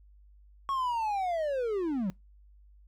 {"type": "linear sweep", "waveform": "triangle", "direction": "down", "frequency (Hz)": [1108.7, 174.61], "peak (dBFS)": -26, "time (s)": [0.69, 2.1], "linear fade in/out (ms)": 0, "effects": ["noise-tail reverb RT60 0.2 s tail -24 dB re dry", "added 50 Hz sine -54 dBFS peak until 2.87 s"]}